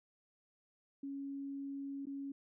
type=tone with dropouts; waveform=sine; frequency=277.2 Hz; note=C#4; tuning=in tune; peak=-40 dBFS; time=1.03-2.32 s; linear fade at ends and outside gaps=5 ms; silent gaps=2.056-2.068 s; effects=none